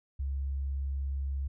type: tone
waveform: sine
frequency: 68.5 Hz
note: C#2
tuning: 20 cents flat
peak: -30 dBFS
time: 0.19-1.48 s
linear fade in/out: 10 ms
effects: none